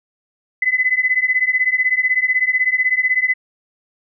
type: beating tone pair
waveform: sine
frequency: 2009 / 2025 Hz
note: B6 / B6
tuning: +29 / +43 cents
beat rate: 16 Hz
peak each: -17 dBFS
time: 0.62-3.34 s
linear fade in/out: 5 ms
effects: none